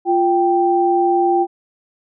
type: tone pair together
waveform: sine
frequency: 349.2 / 783.9 Hz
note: F4 / G5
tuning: 0 / 0 cents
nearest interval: octave + major second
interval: 1400 cents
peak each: -15 dBFS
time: 0.05-1.47 s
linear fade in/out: 50 ms
effects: none